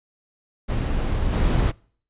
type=noise with level steps; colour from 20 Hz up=brown; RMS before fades=-23 / -19 dBFS; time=0.68-1.72 s; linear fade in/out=20 ms; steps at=1.32 s; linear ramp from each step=20 ms; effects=noise-tail reverb RT60 0.5 s tail -25 dB re dry + resampled to 8000 Hz